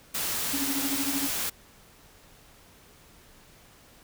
white noise, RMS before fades -30 dBFS, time 0.14-1.5 s, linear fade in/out 10 ms
triangle tone with tremolo, 277.2 Hz, C#4, in tune, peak -24 dBFS, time 0.53-1.28 s, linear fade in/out 10 ms, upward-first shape triangle, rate 13 Hz, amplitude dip 90%
effects pink hiss -55 dBFS RMS until 4.03 s

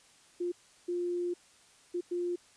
sine tone bursts at uneven times, 351.6 Hz, F4, 12 cents sharp, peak -30 dBFS, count 4, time 0.4-0.52 / 0.88-1.34 / 1.94-2.01 / 2.11-2.36 s, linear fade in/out 10 ms, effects white hiss -61 dBFS RMS until 2.56 s + resampled to 22050 Hz

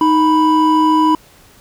triangle tone pair together, 311.5 / 987.8 Hz, D#4 / B5, +2 / 0 cents, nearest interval octave + minor sixth, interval 1998 cents, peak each -10 dBFS, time 0.01-1.15 s, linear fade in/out 2 ms, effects pink hiss -46 dBFS RMS until 1.6 s

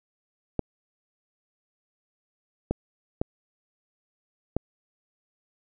clicks, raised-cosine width 2 ms, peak -11 dBFS, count 4, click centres 0.593 / 2.71 / 3.215 / 4.566 s, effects none

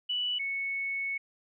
sine tone pair in turn, 2960 / 2210 Hz, F#7 / C#7, 0 / -6 cents, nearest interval perfect fourth, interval 506 cents, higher first, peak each -28 / -30 dBFS, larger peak first, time 0.09-0.39 / 0.39-1.18 s, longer second, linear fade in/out 10 ms, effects none

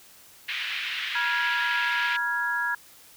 pink band-pass noise, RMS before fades -31 dBFS, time 0.48-2.17 s, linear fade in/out 10 ms, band 1900 to 3200 Hz, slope 24 dB/octave
sine chord, F diminished, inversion second, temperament equal with one note detuned, 963 / 1396.9 / 1661.2 Hz, Cb6 / F6 / Ab6, -44 / 0 / 0 cents, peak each -31 / -31 / -26 dBFS, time 1.15-2.75 s, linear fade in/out 5 ms
effects white hiss -52 dBFS RMS until 3.16 s

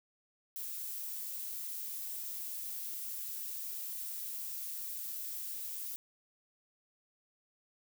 violet noise, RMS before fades -41 dBFS, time 0.56-5.96 s, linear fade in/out 0 ms, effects none

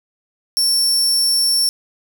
sawtooth tone, 5440 Hz, F8, 46 cents flat, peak -11 dBFS, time 0.57-1.69 s, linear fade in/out 0 ms, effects none

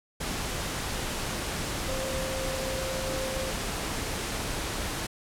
sine tone in noise, 527 Hz, C5, 12 cents sharp, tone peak -33 dBFS, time 1.88-3.51 s, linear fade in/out 10 ms, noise pink, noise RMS -32 dBFS, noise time 0.2-5.07 s, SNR -4 dB, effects low-pass 11000 Hz 12 dB/octave

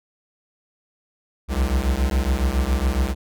square beating tone pair, 61.6 / 68.8 Hz, B1 / C#2, -4 / -12 cents, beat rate 7.2 Hz, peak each -22 dBFS, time 1.48-3.15 s, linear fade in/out 50 ms, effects none

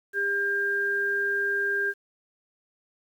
sine tone pair together, 400.7 / 1600 Hz, G4 / G6, +38 / +35 cents, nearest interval 2 octaves, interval 2397 cents, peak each -31 / -24 dBFS, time 0.13-1.94 s, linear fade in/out 50 ms, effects 9-bit

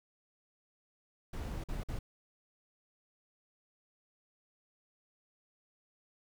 brown noise with dropouts, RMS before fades -38 dBFS, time 1.33-1.99 s, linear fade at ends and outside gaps 5 ms, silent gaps 1.639-1.686 / 1.835-1.885 s, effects none

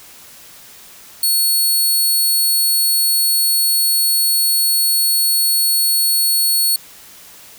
5% pulse tone, 4400 Hz, C#8, 14 cents flat, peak -6 dBFS, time 1.23-6.76 s, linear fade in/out 2 ms, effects white hiss -41 dBFS RMS until 7.58 s

